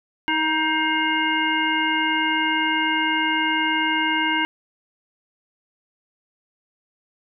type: harmonic tone with a mistuned harmonic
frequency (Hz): 314.7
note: D#4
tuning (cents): +20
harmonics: 1 / 3 / 5 / 7 / 9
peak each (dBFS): -26 / -24 / -25 / -25 / -26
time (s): 0.28-4.45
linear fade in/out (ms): 0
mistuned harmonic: 7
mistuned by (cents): -55
effects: none